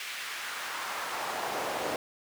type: noise with high-pass filter sweep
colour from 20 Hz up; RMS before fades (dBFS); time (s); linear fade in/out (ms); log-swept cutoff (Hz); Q
brown; -35; 0-1.96; 2; 2300 to 490; 1.3
effects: none